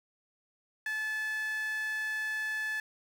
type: tone with high-pass filter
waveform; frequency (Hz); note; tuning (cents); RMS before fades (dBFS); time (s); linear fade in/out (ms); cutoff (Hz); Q
sawtooth; 866; A5; -28; -34; 0.86-2.8; 2; 1700; 6.7
effects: none